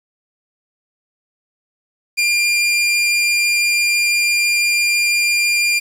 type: tone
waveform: sawtooth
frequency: 2398 Hz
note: D7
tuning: 36 cents sharp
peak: -10 dBFS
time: 2.17-5.8 s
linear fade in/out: 20 ms
effects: low-pass 11000 Hz 12 dB/octave + 7-bit